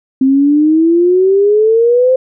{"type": "exponential sweep", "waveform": "sine", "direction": "up", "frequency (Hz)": [261.6, 523.3], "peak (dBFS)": -6, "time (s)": [0.21, 2.16], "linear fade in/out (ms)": 5, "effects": []}